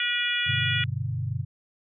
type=harmonic tone; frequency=483.2 Hz; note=B4; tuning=38 cents flat; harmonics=3 / 4 / 5 / 6 / 7; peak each=-30 / -30 / -30 / -30 / -30 dBFS; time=0-0.84 s; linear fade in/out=2 ms
type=chord; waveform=sine; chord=G major; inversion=none; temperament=equal; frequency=98 / 123.47 / 146.83 Hz; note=G2 / B2 / D3; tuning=0 / 0 / 0 cents; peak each=-31 / -29 / -33 dBFS; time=0.46-1.45 s; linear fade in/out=20 ms
effects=none